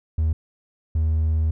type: tone pair in turn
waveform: triangle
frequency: 79.2 / 79.2 Hz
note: D#2 / D#2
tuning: +31 / +31 cents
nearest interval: unison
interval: 0 cents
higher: neither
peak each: -15 dBFS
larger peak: neither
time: 0.18-0.33 / 0.95-1.51 s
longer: second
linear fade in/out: 5 ms
effects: tanh soft clip ceiling -12 dBFS